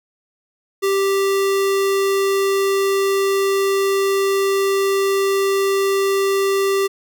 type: tone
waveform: square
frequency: 392 Hz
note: G4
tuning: in tune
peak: -16 dBFS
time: 0.82-6.88 s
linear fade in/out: 20 ms
effects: none